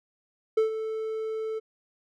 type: tone with ADSR envelope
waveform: triangle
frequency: 440 Hz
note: A4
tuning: in tune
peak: -16 dBFS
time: 0.57-1.6 s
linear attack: 7 ms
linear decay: 120 ms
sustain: -11 dB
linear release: 21 ms
effects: none